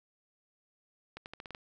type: accelerating click train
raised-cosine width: 0.3 ms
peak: -27 dBFS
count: 7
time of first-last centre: 1.17-1.549 s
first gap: 89 ms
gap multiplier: 0.86
effects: none